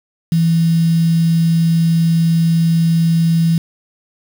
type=tone with quantisation; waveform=sine; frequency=165.5 Hz; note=E3; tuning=7 cents sharp; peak=-10 dBFS; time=0.32-3.58 s; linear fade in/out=2 ms; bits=5; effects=none